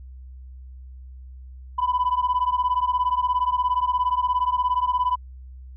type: beating tone pair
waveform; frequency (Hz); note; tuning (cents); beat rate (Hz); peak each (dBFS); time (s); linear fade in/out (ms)
sine; 987.8 / 1004.8; B5 / B5; 0 / +30; 17; -21; 1.78-5.16; 10
effects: tanh soft clip ceiling -15 dBFS + added 64 Hz sine -38 dBFS peak until 5.76 s